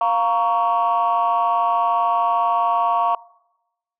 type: chord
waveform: sine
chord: Bb minor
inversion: second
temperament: just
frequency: 699.2 / 932.3 / 1118.8 Hz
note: F5 / Bb5 / Db6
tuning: +2 / 0 / +16 cents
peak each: -19 dBFS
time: 0.01-3.15 s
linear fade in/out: 2 ms
effects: noise-tail reverb RT60 0.9 s tail -22 dB re dry + tanh soft clip ceiling -10 dBFS